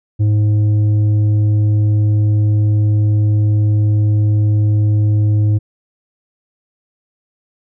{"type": "tone with tanh clipping", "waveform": "sine", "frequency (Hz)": 105.3, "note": "G#2", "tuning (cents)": 24, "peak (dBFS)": -11, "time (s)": [0.19, 5.59], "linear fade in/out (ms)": 20, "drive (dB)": 6, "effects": []}